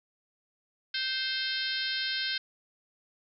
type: harmonic tone with a mistuned harmonic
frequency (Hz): 525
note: C5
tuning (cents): +6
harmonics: 3 / 4 / 5 / 6 / 7 / 8 / 9 / 10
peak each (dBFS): -35 / -40 / -41 / -37 / -37 / -35 / -41 / -40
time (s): 0.94-2.38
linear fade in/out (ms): 5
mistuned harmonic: 3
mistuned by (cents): -21
effects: none